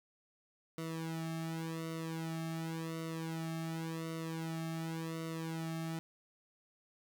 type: tone with flanger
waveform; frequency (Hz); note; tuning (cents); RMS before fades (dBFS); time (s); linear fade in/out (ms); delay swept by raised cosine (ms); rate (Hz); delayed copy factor
sawtooth; 162.8; E3; -21; -40; 0.78-5.99; 0; 1.2 to 2.04; 0.9; -0.95
effects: none